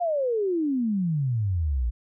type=exponential sweep; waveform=sine; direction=down; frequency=722 to 55.2 Hz; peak=-22 dBFS; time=0-1.91 s; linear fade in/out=20 ms; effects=none